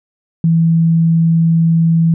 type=tone; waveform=sine; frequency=164.81 Hz; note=E3; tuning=in tune; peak=-8 dBFS; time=0.44-2.14 s; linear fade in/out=2 ms; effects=none